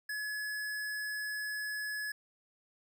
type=tone; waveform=square; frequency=1700 Hz; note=G#6; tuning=40 cents sharp; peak=-36 dBFS; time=0.09-2.12 s; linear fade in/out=5 ms; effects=none